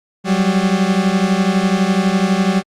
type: beating tone pair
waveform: 40% pulse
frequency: 185 / 197 Hz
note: F#3 / G3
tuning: 0 / +9 cents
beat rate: 12 Hz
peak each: -15 dBFS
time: 0.24-2.63 s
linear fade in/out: 50 ms
effects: low-pass 7000 Hz 12 dB/octave + Opus 48 kbps